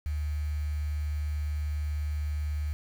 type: tone with quantisation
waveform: sine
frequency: 74.7 Hz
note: D2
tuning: 30 cents sharp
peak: -28 dBFS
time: 0.06-2.73 s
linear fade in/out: 0 ms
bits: 8
effects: none